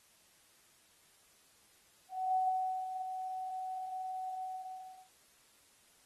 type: tone with ADSR envelope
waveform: sine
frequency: 749 Hz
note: F#5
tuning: 21 cents sharp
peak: -28 dBFS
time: 2.09-5.09 s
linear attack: 240 ms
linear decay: 540 ms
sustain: -9 dB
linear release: 690 ms
effects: white hiss -66 dBFS RMS until 6.05 s + AAC 32 kbps